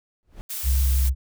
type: noise with exponential growth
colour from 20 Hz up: brown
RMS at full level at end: -33 dBFS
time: 0.23-0.41 s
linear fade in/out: 0 ms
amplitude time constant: 38 ms
type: noise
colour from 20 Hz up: blue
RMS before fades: -31 dBFS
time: 0.49-1.1 s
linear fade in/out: 20 ms
type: tone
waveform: sine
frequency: 65.8 Hz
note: C2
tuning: 10 cents sharp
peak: -17 dBFS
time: 0.63-1.15 s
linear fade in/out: 50 ms
effects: none